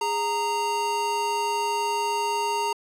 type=tone pair together; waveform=square; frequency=412.5 / 926 Hz; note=G#4 / A#5; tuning=-12 / -12 cents; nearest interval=octave + major second; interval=1400 cents; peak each=-31 / -25 dBFS; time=0.01-2.73 s; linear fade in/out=5 ms; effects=low-pass 10000 Hz 12 dB/octave